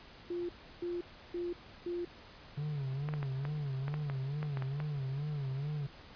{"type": "tone bursts", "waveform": "sine", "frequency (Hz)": 349, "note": "F4", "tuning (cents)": -1, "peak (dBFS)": -34, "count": 4, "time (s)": [0.3, 2.05], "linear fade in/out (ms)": 5, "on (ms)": 190, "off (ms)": 330}
{"type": "tone with vibrato", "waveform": "triangle", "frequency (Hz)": 141.2, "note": "C#3", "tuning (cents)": 32, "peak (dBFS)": -32, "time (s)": [2.57, 5.87], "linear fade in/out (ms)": 10, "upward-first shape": "sine", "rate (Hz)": 2.3, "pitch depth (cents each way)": 120}
{"type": "clicks", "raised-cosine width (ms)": 0.5, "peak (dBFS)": -26, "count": 11, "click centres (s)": [3.088, 3.138, 3.229, 3.452, 3.881, 3.941, 4.099, 4.429, 4.572, 4.623, 4.802]}
{"effects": ["pink hiss -54 dBFS RMS until 6.15 s", "resampled to 11025 Hz"]}